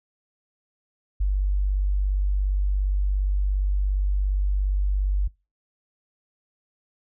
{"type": "tone", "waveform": "sine", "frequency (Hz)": 48.63, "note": "G1", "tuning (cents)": -13, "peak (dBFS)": -19, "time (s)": [1.2, 5.28], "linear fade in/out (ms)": 10, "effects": ["noise-tail reverb RT60 0.3 s tail -26 dB re dry"]}